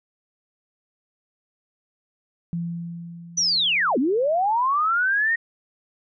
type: tone with exponential decay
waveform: sine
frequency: 170 Hz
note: F3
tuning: 46 cents flat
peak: -23 dBFS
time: 2.53-4.56 s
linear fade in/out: 0 ms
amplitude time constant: 440 ms
type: linear two-way sweep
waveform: sine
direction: down then up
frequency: 6050 to 229.8 to 1881 Hz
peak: -18 dBFS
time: 3.37-5.36 s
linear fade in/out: 10 ms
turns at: 3.98 s
effects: none